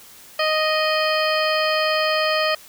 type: harmonic tone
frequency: 622.3 Hz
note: D#5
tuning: in tune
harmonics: 1 / 2 / 3 / 4 / 5 / 7 / 8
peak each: -21 / -24 / -26 / -27 / -28 / -29 / -30 dBFS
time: 0.39-2.55 s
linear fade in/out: 5 ms
effects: white hiss -45 dBFS RMS until 2.68 s